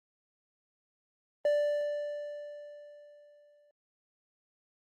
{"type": "tone with exponential decay", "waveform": "triangle", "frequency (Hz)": 587.3, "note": "D5", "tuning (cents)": 0, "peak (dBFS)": -21, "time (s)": [1.45, 3.71], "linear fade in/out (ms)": 2, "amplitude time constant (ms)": 490, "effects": ["Opus 24 kbps"]}